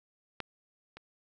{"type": "clicks", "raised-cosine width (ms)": 0.3, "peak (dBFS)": [-19, -30], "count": 2, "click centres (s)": [0.403, 0.97], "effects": []}